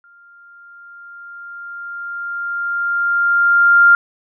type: tone with exponential growth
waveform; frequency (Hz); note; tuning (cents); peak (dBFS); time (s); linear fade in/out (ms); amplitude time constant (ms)
sine; 1396.9; F6; 0; -5; 0.04-3.95; 1; 850
effects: none